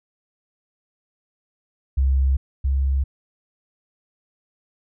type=tone pair in turn; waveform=sine; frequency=66.9 / 67.72 Hz; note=C2 / C#2; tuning=+39 / -40 cents; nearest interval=unison; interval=21 cents; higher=second; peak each=-15 / -17 dBFS; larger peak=first; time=1.97-2.37 / 2.64-3.04 s; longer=neither; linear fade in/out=10 ms; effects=none